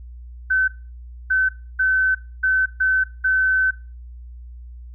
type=tone bursts at uneven times; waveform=sine; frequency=1526 Hz; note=G6; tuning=47 cents flat; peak=-15 dBFS; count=6; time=0.5-0.68 / 1.3-1.49 / 1.79-2.15 / 2.43-2.66 / 2.8-3.04 / 3.24-3.71 s; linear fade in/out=10 ms; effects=noise-tail reverb RT60 0.3 s tail -17 dB re dry + added 60 Hz sine -35 dBFS peak until 4.94 s